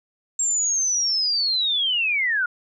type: linear sweep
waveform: sine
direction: down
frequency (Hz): 7520 to 1396.9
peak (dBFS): -19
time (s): 0.39-2.46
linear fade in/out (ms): 5
effects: none